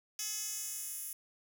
10% pulse tone with high-pass filter sweep, 426.3 Hz, G#4, 45 cents sharp, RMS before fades -40 dBFS, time 0.19-1.13 s, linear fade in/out 2 ms, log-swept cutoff 5300 to 11000 Hz, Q 1.5, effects none

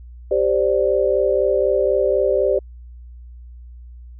sine chord, G suspended fourth, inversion none, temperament equal, 392 / 523.3 / 587.3 Hz, G4 / C5 / D5, 0 / 0 / 0 cents, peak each -19 dBFS, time 0.31-2.59 s, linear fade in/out 5 ms, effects added 60 Hz sine -36 dBFS peak until 4.19 s

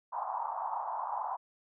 white band-pass noise, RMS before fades -36 dBFS, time 0.12-1.37 s, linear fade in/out 20 ms, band 770 to 1000 Hz, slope 48 dB/octave, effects none

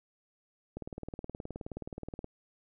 click train, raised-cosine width 2 ms, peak -26 dBFS, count 29, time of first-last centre 0.77-2.244 s, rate 19 Hz, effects none

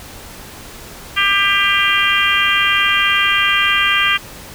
harmonic tone, 397.7 Hz, G4, 25 cents sharp, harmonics 3 / 4 / 5 / 6 / 7 / 8, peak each -19 / -19 / -19 / -19 / -19 / -19 dBFS, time 1.16-4.18 s, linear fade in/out 20 ms, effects pink hiss -35 dBFS RMS until 4.54 s

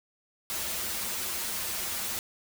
white noise with comb filter, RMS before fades -33 dBFS, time 0.5-2.19 s, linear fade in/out 0 ms, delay 7 ms, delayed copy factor -0.9, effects none

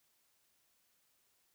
silence, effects white hiss -75 dBFS RMS until 1.54 s

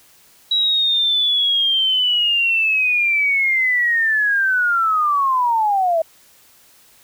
sine linear sweep, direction down, 3892 to 635 Hz, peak -14 dBFS, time 0.51-6.02 s, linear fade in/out 5 ms, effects white hiss -51 dBFS RMS until 7.03 s

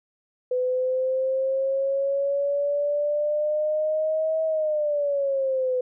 sine exponential two-way sweep, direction up then down, 501 to 641 to 501 Hz, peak -21 dBFS, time 0.51-5.81 s, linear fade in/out 5 ms, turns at 4.44 s, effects none

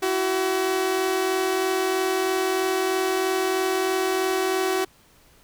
sawtooth tone pair together, 334.5 / 377.6 Hz, E4 / F#4, +25 / +35 cents, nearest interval major second, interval 210 cents, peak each -25 / -18 dBFS, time 0.02-4.85 s, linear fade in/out 10 ms, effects pink hiss -56 dBFS RMS until 5.43 s

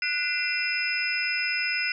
sine tone cluster, 1475 / 2049 / 2389 / 2696 / 5070 Hz, F#6 / C7 / D7 / E7 / D#8, -6 / -37 / +29 / +38 / +32 cents, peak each -31 dBFS, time 0.02-1.92 s, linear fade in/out 2 ms, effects none

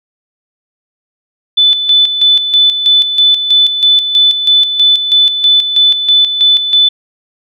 sine tone with tremolo, 3500 Hz, A7, 10 cents flat, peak -4 dBFS, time 1.57-6.89 s, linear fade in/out 10 ms, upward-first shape square, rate 3.1 Hz, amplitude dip 60%, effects none

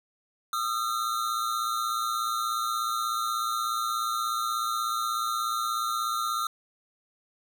square tone pair together, 1229.4 / 1346 Hz, D#6 / E6, -21 / +36 cents, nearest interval major second, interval 157 cents, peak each -30 / -31 dBFS, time 0.53-6.47 s, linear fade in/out 2 ms, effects none

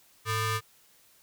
sawtooth ring-modulated tone, 554.4 Hz, C#5, in tune, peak -20 dBFS, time 0.25-0.61 s, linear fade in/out 50 ms, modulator 662 Hz, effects white hiss -61 dBFS RMS until 1.22 s

